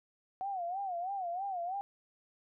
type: tone with vibrato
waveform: sine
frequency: 740 Hz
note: F#5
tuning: in tune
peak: -34 dBFS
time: 0.41-1.81 s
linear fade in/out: 0 ms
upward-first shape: sine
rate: 3.1 Hz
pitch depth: 140 cents each way
effects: none